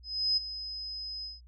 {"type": "tone with ADSR envelope", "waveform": "sine", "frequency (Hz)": 5060, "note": "D#8", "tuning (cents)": 28, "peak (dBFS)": -23, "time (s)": [0.03, 1.41], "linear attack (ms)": 340, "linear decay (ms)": 15, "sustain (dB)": -13, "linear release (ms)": 170, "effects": ["added 60 Hz sine -51 dBFS peak until 1.47 s"]}